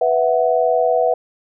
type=chord; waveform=sine; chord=B suspended fourth; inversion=none; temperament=equal; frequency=493.9 / 659.3 / 740 Hz; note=B4 / E5 / F#5; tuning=0 / 0 / 0 cents; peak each=-17 / -17 / -19 dBFS; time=0.01-1.14 s; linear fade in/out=5 ms; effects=none